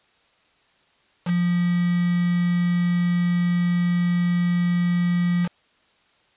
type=tone with quantisation; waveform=sine; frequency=175.2 Hz; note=F3; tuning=6 cents sharp; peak=-18 dBFS; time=1.25-5.49 s; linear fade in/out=50 ms; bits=5; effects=white hiss -61 dBFS RMS until 6.36 s + resampled to 8000 Hz